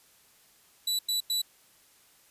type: tone bursts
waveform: sawtooth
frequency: 3951 Hz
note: B7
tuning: in tune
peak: -23 dBFS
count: 3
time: 0.87-1.418 s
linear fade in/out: 5 ms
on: 120 ms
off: 94 ms
effects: white hiss -61 dBFS RMS until 2.3 s + resampled to 32000 Hz